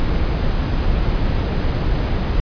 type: noise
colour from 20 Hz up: brown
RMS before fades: -18 dBFS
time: 0-2.4 s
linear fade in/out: 0 ms
effects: resampled to 11025 Hz